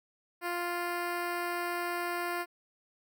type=tone with notch filter; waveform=10% pulse; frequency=349.2 Hz; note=F4; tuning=in tune; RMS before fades=-34 dBFS; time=0.41-2.46 s; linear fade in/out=50 ms; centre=6400 Hz; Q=1; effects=none